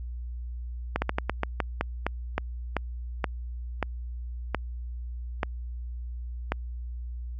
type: slowing click train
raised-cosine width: 0.5 ms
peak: -10 dBFS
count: 16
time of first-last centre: 0.96-6.52 s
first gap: 60 ms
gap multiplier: 1.23
effects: added 60 Hz sine -33 dBFS peak until 7.39 s